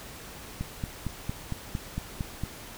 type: click train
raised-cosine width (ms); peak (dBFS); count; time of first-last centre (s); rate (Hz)
5; -18; 9; 0.61-2.436; 4.38
effects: pink hiss -44 dBFS RMS until 2.77 s